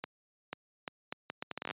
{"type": "accelerating click train", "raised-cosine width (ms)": 0.3, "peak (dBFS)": -20, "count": 14, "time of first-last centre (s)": [0.04, 1.71], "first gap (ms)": 490, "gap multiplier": 0.71, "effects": ["high-pass 150 Hz 12 dB/octave", "resampled to 8000 Hz"]}